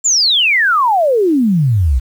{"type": "exponential sweep", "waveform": "sine", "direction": "down", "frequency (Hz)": [7459, 58.27], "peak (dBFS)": -9, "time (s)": [0.04, 2], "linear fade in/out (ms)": 20, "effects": ["7-bit"]}